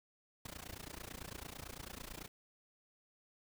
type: noise with amplitude modulation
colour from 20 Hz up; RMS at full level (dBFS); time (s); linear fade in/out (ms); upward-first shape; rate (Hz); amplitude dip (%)
pink; -45; 0.45-2.28; 5; sine; 29; 95
effects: none